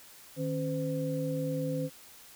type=tone cluster; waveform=sine; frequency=154.5 / 272.5 / 511 Hz; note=D#3 / C#4 / C5; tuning=-12 / -29 / -41 cents; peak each=-33 / -35 / -34 dBFS; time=0.36-1.9 s; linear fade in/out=50 ms; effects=white hiss -53 dBFS RMS until 2.35 s